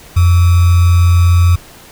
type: tone with sample-and-hold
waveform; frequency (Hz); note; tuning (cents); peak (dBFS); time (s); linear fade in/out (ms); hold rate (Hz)
sine; 87.31; F2; 0; -5; 0.16-1.56; 10; 1225
effects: pink hiss -38 dBFS RMS until 1.91 s